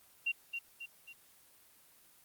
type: tone with echo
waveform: sine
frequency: 2761 Hz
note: F7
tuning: 20 cents flat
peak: -30 dBFS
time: 0.26-0.32 s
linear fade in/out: 10 ms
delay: 270 ms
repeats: 3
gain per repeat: -6 dB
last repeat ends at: 1.13 s
effects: white hiss -63 dBFS RMS until 2.24 s + Opus 24 kbps